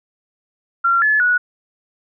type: tone with pitch steps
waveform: sine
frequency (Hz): 1374 / 1721 / 1465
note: F6 / A6 / F#6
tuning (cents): -29 / -39 / -18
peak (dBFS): -12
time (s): 0.84-1.38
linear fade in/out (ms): 10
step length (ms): 180
effects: none